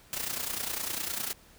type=noise with amplitude modulation; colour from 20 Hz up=white; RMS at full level=-31 dBFS; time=0.13-1.33 s; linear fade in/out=0 ms; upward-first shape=sine; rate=29.9 Hz; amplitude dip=70%; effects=pink hiss -57 dBFS RMS until 1.58 s